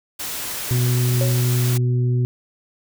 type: noise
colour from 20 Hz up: white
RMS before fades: -28 dBFS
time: 0.19-1.78 s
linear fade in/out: 10 ms
type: harmonic tone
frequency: 123.47 Hz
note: B2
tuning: in tune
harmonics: 1 / 2 / 3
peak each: -16 / -31 / -30 dBFS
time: 0.71-2.25 s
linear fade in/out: 0 ms
type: tone with exponential decay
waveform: sine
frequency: 551 Hz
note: C#5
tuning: 11 cents flat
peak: -20 dBFS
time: 1.21-1.5 s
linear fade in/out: 0 ms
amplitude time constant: 62 ms
effects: none